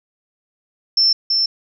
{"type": "tone with echo", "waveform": "sine", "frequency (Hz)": 5350, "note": "E8", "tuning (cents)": 25, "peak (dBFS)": -11, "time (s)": [0.97, 1.13], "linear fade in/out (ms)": 5, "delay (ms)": 330, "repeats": 1, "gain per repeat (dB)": -3, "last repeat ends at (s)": 1.46, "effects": []}